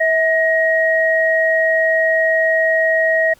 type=tone pair together; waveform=sine; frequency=646 / 1886.1 Hz; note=E5 / A#6; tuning=-35 / +20 cents; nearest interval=octave + perfect fifth; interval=1855 cents; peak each=-15 dBFS; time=0-3.34 s; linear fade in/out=10 ms; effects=pink hiss -51 dBFS RMS until 3.39 s

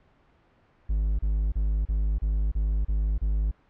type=tone bursts; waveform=triangle; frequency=51.91 Hz; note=G#1; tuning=in tune; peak=-20 dBFS; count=8; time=0.89-3.514 s; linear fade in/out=10 ms; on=300 ms; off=32 ms; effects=pink hiss -62 dBFS RMS until 3.69 s + low-pass 2000 Hz 12 dB/octave

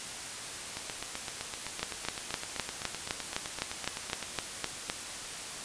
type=two click trains; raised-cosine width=0.2 ms; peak=-18 / -12 dBFS; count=28 / 13; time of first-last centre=0.77-4.227 / 1.83-4.899 s; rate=7.81 / 3.91 Hz; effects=white hiss -40 dBFS RMS until 5.64 s + resampled to 22050 Hz

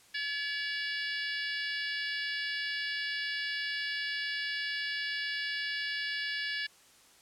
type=harmonic tone; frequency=571 Hz; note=D5; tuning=49 cents flat; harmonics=3 / 4 / 5 / 6 / 7 / 8 / 9; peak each=-35 / -41 / -41 / -43 / -45 / -43 / -44 dBFS; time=0.14-6.67 s; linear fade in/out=10 ms; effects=white hiss -60 dBFS RMS until 7.21 s + low-pass 10000 Hz 12 dB/octave

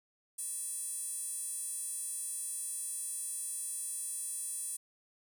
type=tone with high-pass filter; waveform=square; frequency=370 Hz; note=F#4; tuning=in tune; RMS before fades=-39 dBFS; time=0.38-4.77 s; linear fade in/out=10 ms; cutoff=9200 Hz; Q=7.3; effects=none

